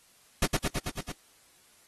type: noise with echo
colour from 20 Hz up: pink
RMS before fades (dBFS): -25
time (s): 0.42-0.46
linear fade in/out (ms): 5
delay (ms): 110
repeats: 6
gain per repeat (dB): -2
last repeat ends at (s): 1.12
effects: white hiss -61 dBFS RMS until 1.87 s + AAC 32 kbps